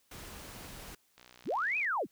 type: noise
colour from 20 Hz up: pink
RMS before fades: -47 dBFS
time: 0.11-0.95 s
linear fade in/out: 5 ms
type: click train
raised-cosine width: 0.2 ms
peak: -36 dBFS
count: 42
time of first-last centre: 1.18-1.848 s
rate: 61.4 Hz
type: linear two-way sweep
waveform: sine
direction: up then down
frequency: 84.8 to 2589 to 102.8 Hz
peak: -29 dBFS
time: 1.45-2.07 s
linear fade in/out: 50 ms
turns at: 1.78 s
effects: white hiss -71 dBFS RMS until 2.11 s